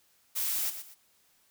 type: noise with echo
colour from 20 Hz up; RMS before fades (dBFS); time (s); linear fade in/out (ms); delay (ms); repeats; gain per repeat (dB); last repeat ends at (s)
blue; -31; 0.35-0.71; 20; 120; 2; -10; 0.95
effects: white hiss -67 dBFS RMS until 1.5 s